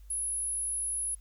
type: tone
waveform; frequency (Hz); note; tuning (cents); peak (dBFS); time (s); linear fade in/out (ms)
sine; 10548; E9; 0; -30; 0.1-1.15; 5
effects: added 50 Hz sine -48 dBFS peak until 1.2 s + white hiss -69 dBFS RMS until 1.2 s